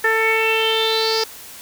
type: tone with low-pass filter sweep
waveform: sawtooth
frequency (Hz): 444.9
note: A4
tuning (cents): +19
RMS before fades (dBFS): -18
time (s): 0.04-1.24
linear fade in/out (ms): 5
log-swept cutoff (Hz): 1800 to 5100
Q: 8
effects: white hiss -38 dBFS RMS until 1.61 s